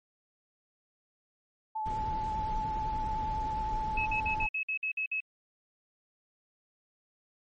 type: tone with vibrato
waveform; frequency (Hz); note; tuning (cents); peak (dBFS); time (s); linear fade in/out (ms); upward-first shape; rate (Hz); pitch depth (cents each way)
sine; 869; A5; -22; -31; 1.75-4.47; 10; sine; 9.9; 21
type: noise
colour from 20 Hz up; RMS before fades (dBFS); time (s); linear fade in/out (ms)
brown; -37; 1.85-4.47; 20
type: tone bursts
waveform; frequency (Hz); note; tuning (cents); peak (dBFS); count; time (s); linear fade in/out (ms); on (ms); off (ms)
sine; 2578; E7; -39; -29; 9; 3.97-5.204; 5; 90; 53
effects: MP3 32 kbps